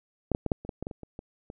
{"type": "clicks", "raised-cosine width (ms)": 2, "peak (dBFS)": [-12, -13, -15, -10, -28, -20, -20, -20, -25, -28, -25, -27], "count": 12, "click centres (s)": [0.317, 0.349, 0.463, 0.518, 0.65, 0.692, 0.826, 0.869, 0.912, 1.033, 1.191, 1.501], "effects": []}